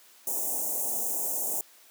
white band-stop noise, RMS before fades -30 dBFS, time 0.27-1.61 s, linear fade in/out 2 ms, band 870 to 6500 Hz, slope 48 dB/octave, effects white hiss -56 dBFS RMS until 1.9 s + high-pass 300 Hz 12 dB/octave

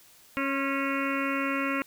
harmonic tone with a mistuned harmonic, 274.9 Hz, C#4, 14 cents flat, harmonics 1 / 2 / 4 / 5 / 6 / 7 / 8 / 9 / 10, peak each -30 / -35 / -35 / -34 / -41 / -37 / -36 / -38 / -38 dBFS, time 0.37-1.82 s, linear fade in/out 0 ms, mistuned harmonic 4, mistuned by -28 cents, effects white hiss -56 dBFS RMS until 1.86 s

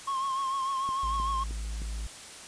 triangle tone with vibrato, 1077 Hz, C6, 50 cents sharp, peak -26 dBFS, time 0.07-1.44 s, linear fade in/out 10 ms, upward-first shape triangle, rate 6.7 Hz, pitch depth 54 cents each way
click train, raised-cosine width 3 ms, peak -30 dBFS, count 4, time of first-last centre 0.89-1.819 s, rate 3.23 Hz
triangle tone, 54.4 Hz, A1, 19 cents flat, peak -30 dBFS, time 1.03-2.07 s, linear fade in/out 5 ms
effects white hiss -45 dBFS RMS until 2.47 s + resampled to 22050 Hz

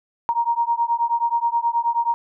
sine beating tone pair, 932.3 / 941.7 Hz, A#5 / A#5, 0 / +17 cents, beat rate 9.4 Hz, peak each -21 / -21 dBFS, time 0.29-2.14 s, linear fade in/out 0 ms, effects none

